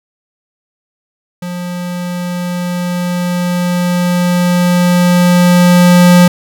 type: tone with level ramp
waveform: square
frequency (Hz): 177.3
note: F3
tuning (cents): +26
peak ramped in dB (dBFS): -20 to -3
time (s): 1.42-6.28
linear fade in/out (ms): 5
effects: none